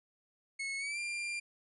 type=tone with pitch glide; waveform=40% pulse; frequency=2189 to 2387 Hz; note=C#7 to D7; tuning=-22 to +28 cents; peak=-35 dBFS; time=0.59-1.4 s; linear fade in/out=10 ms; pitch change=+150 cents; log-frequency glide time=0.78-0.99 s; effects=resampled to 24000 Hz